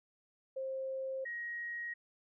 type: tone pair in turn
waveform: sine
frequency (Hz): 530 / 1888.7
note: C5 / A#6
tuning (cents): +22 / +22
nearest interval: octave + minor seventh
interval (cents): 2200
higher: second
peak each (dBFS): -36 / -38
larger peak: first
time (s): 0.56-1.25 / 1.25-1.94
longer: neither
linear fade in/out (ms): 10
effects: none